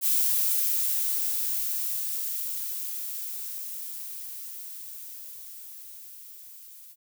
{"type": "noise with level ramp", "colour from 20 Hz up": "violet", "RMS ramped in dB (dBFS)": [-23, -48], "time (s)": [0.01, 6.96], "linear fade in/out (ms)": 50, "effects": []}